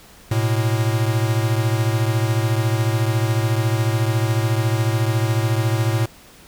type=beating tone pair; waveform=square; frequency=110 / 124 Hz; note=A2 / B2; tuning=0 / +7 cents; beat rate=14 Hz; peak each=-19 / -23 dBFS; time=0.31-6.06 s; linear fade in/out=5 ms; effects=pink hiss -46 dBFS RMS until 6.47 s